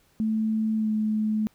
sine tone with pitch glide, 219 to 215.4 Hz, A3 to A3, -8 to -37 cents, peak -22 dBFS, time 0.2-1.47 s, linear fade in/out 0 ms, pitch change -29 cents, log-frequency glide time 0.76-0.91 s, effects pink hiss -63 dBFS RMS until 1.54 s

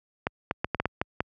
clicks, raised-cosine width 0.5 ms, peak -10 dBFS, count 8, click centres 0.269 / 0.511 / 0.645 / 0.747 / 0.8 / 0.856 / 1.015 / 1.205 s, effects high-pass 60 Hz 12 dB/octave

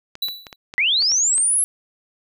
clicks, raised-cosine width 0.2 ms, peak -18 dBFS, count 8, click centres 0.154 / 0.285 / 0.468 / 0.528 / 0.739 / 1.023 / 1.118 / 1.38 s
square tone with exponential decay, 3951 Hz, B7, in tune, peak -19 dBFS, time 0.22-0.56 s, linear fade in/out 5 ms, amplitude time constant 73 ms
sine linear sweep, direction up, 1934 to 11175 Hz, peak -15 dBFS, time 0.78-1.64 s, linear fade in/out 0 ms
effects none

